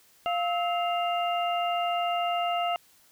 harmonic tone with a mistuned harmonic, 698.5 Hz, F5, in tune, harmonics 1 / 2 / 3 / 4, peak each -26 / -33 / -41 / -34 dBFS, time 0.26-2.76 s, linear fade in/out 0 ms, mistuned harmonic 2, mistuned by -130 cents, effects white hiss -60 dBFS RMS until 3.11 s

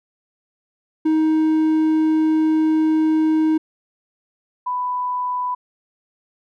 triangle / sine tone pair in turn, 314.3 / 993.8 Hz, D#4 / B5, +18 / +11 cents, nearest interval octave + minor sixth, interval 1993 cents, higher second, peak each -12 / -20 dBFS, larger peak first, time 1.05-3.58 / 4.66-5.55 s, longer first, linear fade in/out 10 ms, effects none

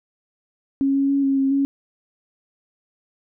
sine tone with pitch steps, 273.9 / 275.6 / 278.2 / 272.7 / 270.3 / 276.8 Hz, C#4 / C#4 / C#4 / C#4 / C#4 / C#4, -21 / -10 / +6 / -28 / -44 / -2 cents, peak -16 dBFS, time 0.81-1.65 s, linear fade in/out 0 ms, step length 140 ms, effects none

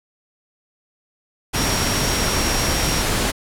sine tone in noise, 5600 Hz, F8, 4 cents sharp, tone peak -26 dBFS, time 1.55-3.03 s, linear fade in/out 20 ms, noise pink, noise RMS -20 dBFS, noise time 1.53-3.32 s, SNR -9 dB, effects low-pass 12000 Hz 12 dB/octave

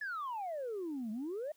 sine exponential two-way sweep, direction down then up, 1755 to 207.7 to 636 Hz, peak -35 dBFS, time 0.01-1.52 s, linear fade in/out 5 ms, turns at 1.11 s, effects tanh soft clip ceiling -34 dBFS + white hiss -70 dBFS RMS until 1.56 s

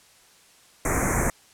pink band-stop noise, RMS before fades -23 dBFS, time 0.85-1.3 s, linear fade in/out 2 ms, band 2300 to 6100 Hz, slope 96 dB/octave, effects white hiss -55 dBFS RMS until 1.53 s + low-pass 10000 Hz 12 dB/octave

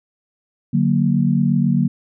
sine chord, D augmented, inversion none, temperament equal, 146.83 / 185 / 233.1 Hz, D3 / F#3 / A#3, 0 / 0 / 0 cents, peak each -18 dBFS, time 0.73-1.88 s, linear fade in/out 10 ms, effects none

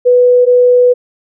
sine tone pair in turn, 493.9 / 493.9 Hz, B4 / B4, 0 / 0 cents, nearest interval unison, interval 0 cents, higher neither, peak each -4 dBFS, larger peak neither, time 0.05-0.46 / 0.46-0.94 s, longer second, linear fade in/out 20 ms, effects none

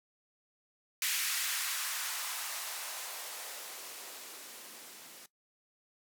violet noise with band-pass filter sweep, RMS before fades -39 dBFS, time 1.02-5.26 s, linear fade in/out 2 ms, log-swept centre 2000 to 200 Hz, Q 1.3, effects noise-tail reverb RT60 0.1 s tail -17 dB re dry

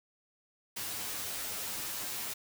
white noise with comb filter, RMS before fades -38 dBFS, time 0.76-2.34 s, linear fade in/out 10 ms, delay 9.5 ms, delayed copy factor +0.8, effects none

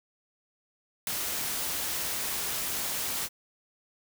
white noise with ADSR envelope, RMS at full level -26 dBFS, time 1.07-3.29 s, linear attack 3 ms, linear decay 3 ms, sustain -6 dB, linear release 44 ms, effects none

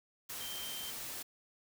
sine tone in noise, 3136 Hz, G7, in tune, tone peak -44 dBFS, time 0.4-0.91 s, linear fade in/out 10 ms, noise white, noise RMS -43 dBFS, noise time 0.29-1.23 s, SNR -4 dB, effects none

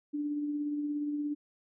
sine tone with tremolo, 293.7 Hz, D4, in tune, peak -29 dBFS, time 0.13-1.35 s, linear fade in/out 20 ms, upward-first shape triangle, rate 17 Hz, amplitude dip 35%, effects none

